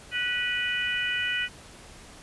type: harmonic tone with a mistuned harmonic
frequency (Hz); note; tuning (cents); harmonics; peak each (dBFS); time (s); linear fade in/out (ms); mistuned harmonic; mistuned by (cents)
493.9; B4; 0; 3 / 4 / 5 / 6; -31 / -31 / -31 / -31; 0.11-1.49; 50; 4; -29
effects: pink hiss -48 dBFS RMS until 2.22 s + resampled to 24000 Hz